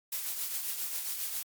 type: noise with tremolo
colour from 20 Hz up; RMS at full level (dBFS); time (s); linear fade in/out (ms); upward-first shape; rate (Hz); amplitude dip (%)
blue; -33; 0.12-1.43; 5; triangle; 7.4; 50
effects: MP3 96 kbps